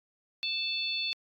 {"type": "harmonic tone", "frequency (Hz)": 880, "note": "A5", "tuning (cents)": 0, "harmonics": [3, 4, 5], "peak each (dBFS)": [-34, -34, -34], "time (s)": [0.43, 1.13], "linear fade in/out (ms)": 0, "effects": ["AAC 48 kbps"]}